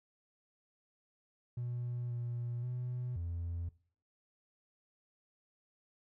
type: tone with pitch steps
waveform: triangle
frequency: 121.5 / 119.9 / 123.9 / 85.4 Hz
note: B2 / A#2 / B2 / F2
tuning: -28 / +49 / +6 / -38 cents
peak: -33 dBFS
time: 1.57-3.69 s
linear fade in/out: 5 ms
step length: 530 ms
effects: noise-tail reverb RT60 0.5 s tail -22 dB re dry + tanh soft clip ceiling -31 dBFS